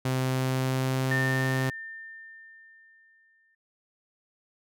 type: tone with pitch glide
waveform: sawtooth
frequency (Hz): 129.9 to 131.33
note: C3 to C3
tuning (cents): -12 to +7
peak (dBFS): -21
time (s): 0.05-1.7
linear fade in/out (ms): 5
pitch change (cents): +19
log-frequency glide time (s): 0.22-1.07
type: tone with exponential decay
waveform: sine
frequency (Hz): 1800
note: A6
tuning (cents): +39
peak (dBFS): -25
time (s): 1.11-3.55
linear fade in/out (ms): 5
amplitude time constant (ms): 530
effects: none